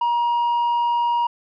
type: tone with tanh clipping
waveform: sine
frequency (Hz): 950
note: A#5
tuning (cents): +33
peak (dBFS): -18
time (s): 0.01-1.27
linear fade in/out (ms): 5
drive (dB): 3
effects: none